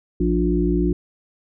harmonic tone with a mistuned harmonic, 59 Hz, A#1, 22 cents sharp, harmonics 1 / 3 / 5 / 6, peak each -22 / -22 / -22 / -22 dBFS, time 0.2-0.93 s, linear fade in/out 5 ms, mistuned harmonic 1, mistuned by -70 cents, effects none

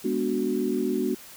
sine chord, G# half-diminished seventh, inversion none, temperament equal, 207.7 / 246.9 / 293.7 / 370 Hz, G#3 / B3 / D4 / F#4, 0 / 0 / 0 / 0 cents, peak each -31 / -28 / -30 / -27 dBFS, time 0.04-1.15 s, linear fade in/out 10 ms, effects white hiss -46 dBFS RMS until 1.36 s

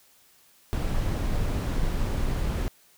brown noise, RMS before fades -26 dBFS, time 0.73-2.68 s, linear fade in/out 0 ms, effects white hiss -59 dBFS RMS until 2.97 s

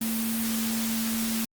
sine tone in noise, 225.3 Hz, A3, 41 cents sharp, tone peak -27 dBFS, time 0.01-1.45 s, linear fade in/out 5 ms, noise white, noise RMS -32 dBFS, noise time 0.01-1.45 s, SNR +2 dB, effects Opus 32 kbps

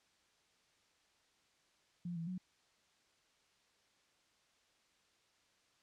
sine tone with pitch steps, 174.3 / 165.7 / 183.3 Hz, F3 / E3 / F#3, -3 / +9 / -16 cents, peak -39 dBFS, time 2.05-2.38 s, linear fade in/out 5 ms, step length 110 ms, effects white hiss -73 dBFS RMS until 5.82 s + low-pass 6000 Hz 12 dB/octave

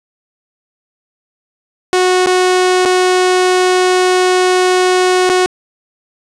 sawtooth tone with dropouts, 366.7 Hz, F#4, 15 cents flat, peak -5 dBFS, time 1.93-5.46 s, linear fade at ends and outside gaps 0 ms, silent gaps 2.261-2.27 / 2.852-2.858 / 5.293-5.299 s, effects resampled to 22050 Hz + 7-bit

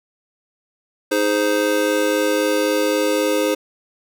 square chord, Ab major, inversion second, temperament just, 311.5 / 415.3 / 519.1 Hz, Eb4 / Ab4 / C5, +2 / 0 / -14 cents, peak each -22 / -23 / -20 dBFS, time 1.11-3.55 s, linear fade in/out 10 ms, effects none

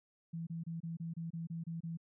sine tone bursts, 165.8 Hz, E3, 10 cents sharp, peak -38 dBFS, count 10, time 0.33-1.973 s, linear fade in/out 10 ms, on 140 ms, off 27 ms, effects none

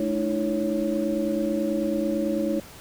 sine tone cluster, 214.8 / 301 / 330.1 / 554 Hz, A3 / D4 / E4 / C#5, -41 / +43 / +2 / -1 cents, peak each -28 dBFS, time 0-2.6 s, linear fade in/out 2 ms, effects pink hiss -45 dBFS RMS until 2.8 s

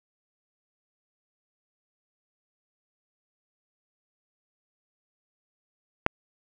click, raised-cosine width 0.5 ms, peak -4 dBFS, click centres 6.064 s, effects none

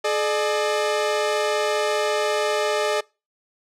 sawtooth tone pair together, 425.7 / 601.1 Hz, G#4 / D5, +43 / +40 cents, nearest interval tritone, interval 597 cents, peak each -19 dBFS, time 0.04-3.01 s, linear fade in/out 10 ms, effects noise-tail reverb RT60 0.3 s tail -25 dB re dry + low-pass 8000 Hz 12 dB/octave

